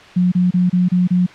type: tone bursts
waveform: sine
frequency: 180 Hz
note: F#3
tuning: 47 cents flat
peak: -11 dBFS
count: 6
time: 0.16-1.265 s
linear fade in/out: 10 ms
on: 160 ms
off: 29 ms
effects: white hiss -40 dBFS RMS until 1.34 s + low-pass 3000 Hz 12 dB/octave